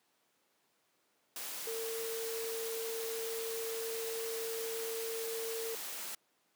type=tone in noise; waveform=sine; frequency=453.5 Hz; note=A#4; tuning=48 cents flat; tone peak=-37 dBFS; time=1.67-5.75 s; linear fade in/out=2 ms; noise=white; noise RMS=-42 dBFS; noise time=1.36-6.15 s; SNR=+2 dB; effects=pink hiss -74 dBFS RMS until 6.55 s + high-pass 300 Hz 12 dB/octave